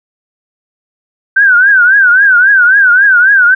sine tone with vibrato, 1531 Hz, G6, 41 cents flat, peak -3 dBFS, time 1.36-3.55 s, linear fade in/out 10 ms, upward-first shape triangle, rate 3.7 Hz, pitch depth 160 cents each way, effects none

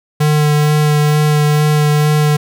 square tone with vibrato, 150 Hz, D3, 37 cents sharp, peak -10 dBFS, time 0.2-2.37 s, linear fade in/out 10 ms, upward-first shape sine, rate 2.2 Hz, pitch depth 12 cents each way, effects none

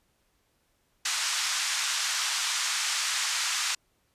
white band-pass noise, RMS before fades -29 dBFS, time 1.05-3.75 s, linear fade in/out 5 ms, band 1000 to 7500 Hz, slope 24 dB/octave, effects pink hiss -71 dBFS RMS until 4.14 s + resampled to 32000 Hz

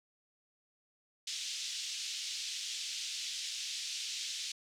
pink band-pass noise, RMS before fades -40 dBFS, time 1.27-4.52 s, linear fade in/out 5 ms, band 3000 to 6900 Hz, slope 24 dB/octave, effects none

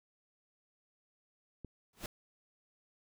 clicks, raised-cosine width 3 ms, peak -32 dBFS, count 2, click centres 1.647 / 2.041 s
pink noise with exponential growth, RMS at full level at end -38 dBFS, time 1.93-2.06 s, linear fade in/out 2 ms, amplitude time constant 27 ms
effects none

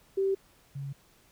sine tone pair in turn, 388.2 / 138.76 Hz, G4 / C#3, -17 / +2 cents, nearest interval octave + tritone, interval 1781 cents, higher first, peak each -24 / -34 dBFS, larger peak first, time 0.17-0.35 / 0.75-0.93 s, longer neither, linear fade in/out 10 ms, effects pink hiss -62 dBFS RMS until 1.31 s

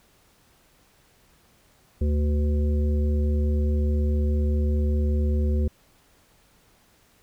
harmonic tone with a mistuned harmonic, 74.6 Hz, D2, 28 cents sharp, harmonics 1 / 3 / 5 / 7, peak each -20 / -30 / -34 / -37 dBFS, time 2.01-5.68 s, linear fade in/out 5 ms, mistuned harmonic 7, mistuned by -64 cents, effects pink hiss -60 dBFS RMS until 7.22 s

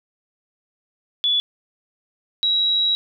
sine tone pair in turn, 3429 / 3869 Hz, A7 / B7, -45 / -36 cents, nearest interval major second, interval 209 cents, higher second, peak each -16 dBFS, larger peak neither, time 1.24-1.4 / 2.43-2.95 s, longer second, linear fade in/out 0 ms, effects none

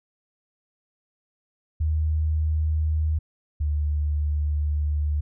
sine tone pair in turn, 77.78 / 74.41 Hz, D#2 / D2, 0 / +23 cents, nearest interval minor second, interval 77 cents, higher first, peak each -20 / -21 dBFS, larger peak first, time 1.8-3.19 / 3.6-5.21 s, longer second, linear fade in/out 10 ms, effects none

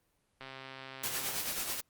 click train, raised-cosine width 0.3 ms, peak -29 dBFS, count 128, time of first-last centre 0.41-1.365 s, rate 133 Hz
white noise with tremolo, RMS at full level -34 dBFS, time 1.03-1.81 s, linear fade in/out 10 ms, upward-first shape sine, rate 9.2 Hz, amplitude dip 50%
effects pink hiss -75 dBFS RMS until 1.89 s + Opus 32 kbps

